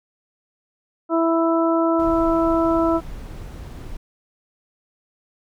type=harmonic tone; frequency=330 Hz; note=E4; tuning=2 cents sharp; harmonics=1 / 2 / 3 / 4; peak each=-18 / -21 / -26 / -25 dBFS; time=1.09-3.01 s; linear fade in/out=50 ms
type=noise; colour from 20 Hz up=brown; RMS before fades=-33 dBFS; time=1.99-3.97 s; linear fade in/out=5 ms
effects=none